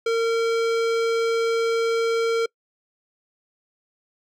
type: tone with hard clipping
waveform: sine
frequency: 457.9 Hz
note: A#4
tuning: 31 cents flat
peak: -21 dBFS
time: 0.06-2.46 s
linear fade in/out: 5 ms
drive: 18 dB
effects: noise-tail reverb RT60 0.1 s tail -26 dB re dry